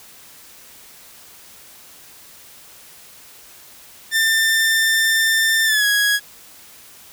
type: tone with pitch glide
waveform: sawtooth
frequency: 1791 to 1661.4 Hz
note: A6 to G#6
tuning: +30 to 0 cents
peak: -11 dBFS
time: 4.11-6.2 s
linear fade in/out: 50 ms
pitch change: -130 cents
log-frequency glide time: 5.65-5.85 s
effects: white hiss -44 dBFS RMS until 7.12 s